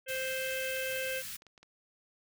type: harmonic tone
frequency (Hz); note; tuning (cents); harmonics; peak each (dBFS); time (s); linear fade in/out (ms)
523.3; C5; 0; 1 / 3 / 4 / 5 / 6; -36 / -39 / -44 / -40 / -45; 0.06-1.23; 50
type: band-stop noise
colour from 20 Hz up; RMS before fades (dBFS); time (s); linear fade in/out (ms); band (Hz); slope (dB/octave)
white; -42; 0.08-1.37; 10; 210 to 1400; 24
type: clicks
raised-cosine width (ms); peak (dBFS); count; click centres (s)
0.2; -38; 8; 0.928 / 0.962 / 1.029 / 1.093 / 1.421 / 1.467 / 1.578 / 1.63
effects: none